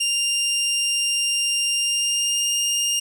20% pulse tone with pitch glide, 2794 to 2818 Hz, F7 to F7, 0 to +15 cents, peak -14 dBFS, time 0-3 s, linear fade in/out 10 ms, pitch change +15 cents, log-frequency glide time 1.72-2.52 s, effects none

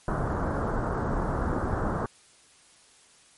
pink low-pass noise, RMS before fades -28 dBFS, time 0.08-2.06 s, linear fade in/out 2 ms, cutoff 1500 Hz, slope 48 dB/octave, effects white hiss -57 dBFS RMS until 3.37 s + MP3 48 kbps

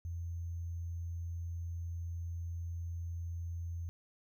sine tone with sample-and-hold, 84.8 Hz, E2, 50 cents sharp, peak -37 dBFS, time 0.05-3.89 s, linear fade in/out 0 ms, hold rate 6300 Hz, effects none

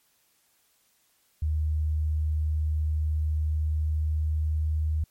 sine tone with pitch glide, 77 to 77.54 Hz, D#2 to D#2, -17 to -5 cents, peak -23 dBFS, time 1.42-5.04 s, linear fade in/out 5 ms, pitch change +12 cents, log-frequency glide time 3.4-4.91 s, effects white hiss -67 dBFS RMS until 5.1 s + MP3 64 kbps

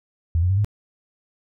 sine tone with pitch steps, 83 / 89.47 / 96.45 / 103.97 Hz, E2 / F2 / G2 / G#2, +12 / +42 / -28 / +2 cents, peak -16 dBFS, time 0.35-0.646 s, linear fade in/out 0 ms, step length 74 ms, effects none

